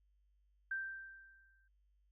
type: tone with exponential decay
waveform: sine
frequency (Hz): 1568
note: G6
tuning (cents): 0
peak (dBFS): -35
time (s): 0.71-1.68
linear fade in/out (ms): 5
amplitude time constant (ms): 210
effects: added 50 Hz sine -70 dBFS peak until 2.11 s